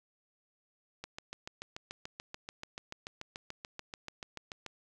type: click train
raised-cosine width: 0.2 ms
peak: -24 dBFS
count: 26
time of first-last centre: 1.04-4.663 s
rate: 6.9 Hz
effects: none